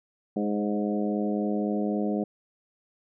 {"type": "harmonic tone with a mistuned harmonic", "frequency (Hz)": 103.83, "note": "G#2", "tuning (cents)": 0, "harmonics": [2, 3, 4, 5, 6, 7], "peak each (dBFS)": [-27, -31, -33, -35, -37, -38], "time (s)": [0.36, 2.24], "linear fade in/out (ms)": 5, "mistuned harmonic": 5, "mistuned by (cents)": 20, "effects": []}